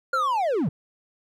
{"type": "tone with exponential decay", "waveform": "sine", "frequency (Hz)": 523.3, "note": "C5", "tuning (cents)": 0, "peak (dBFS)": -27, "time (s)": [0.13, 0.56], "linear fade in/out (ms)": 5, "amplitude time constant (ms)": 93}
{"type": "linear sweep", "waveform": "triangle", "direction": "down", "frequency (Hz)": [1427, 118.7], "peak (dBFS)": -19, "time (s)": [0.13, 0.69], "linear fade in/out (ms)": 5}
{"effects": []}